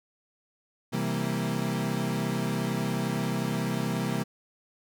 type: chord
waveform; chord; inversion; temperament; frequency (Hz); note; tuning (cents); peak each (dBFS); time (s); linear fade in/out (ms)
35% pulse; C dominant seventh; none; equal; 130.81 / 164.81 / 196 / 233.1; C3 / E3 / G3 / Bb3; 0 / 0 / 0 / 0; -31; 0.92-4.24; 20
effects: none